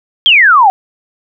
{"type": "exponential sweep", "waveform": "sine", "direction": "down", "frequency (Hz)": [3322, 738], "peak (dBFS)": -3, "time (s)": [0.26, 0.7], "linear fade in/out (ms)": 0, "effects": []}